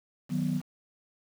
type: chord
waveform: sine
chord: B major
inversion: first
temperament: equal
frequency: 155.56 / 185 / 246.9 Hz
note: D#3 / F#3 / B3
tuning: 0 / 0 / 0 cents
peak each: -30 dBFS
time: 0.29-0.62 s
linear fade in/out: 50 ms
effects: tanh soft clip ceiling -19 dBFS + 8-bit